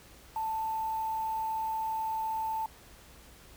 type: tone with quantisation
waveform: sine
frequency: 884 Hz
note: A5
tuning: 8 cents sharp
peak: -30 dBFS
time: 0.36-2.66 s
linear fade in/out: 2 ms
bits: 8
effects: added 60 Hz sine -59 dBFS peak until 3.56 s + pink hiss -55 dBFS RMS until 3.56 s